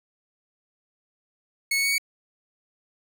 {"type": "tone with pitch steps", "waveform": "sawtooth", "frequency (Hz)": [2200, 2215, 2231, 2246], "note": ["C#7", "C#7", "C#7", "C#7"], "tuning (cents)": [-14, -2, 11, 22], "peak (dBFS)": -18, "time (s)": [1.71, 1.982], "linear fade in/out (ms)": 5, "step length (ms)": 68, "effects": []}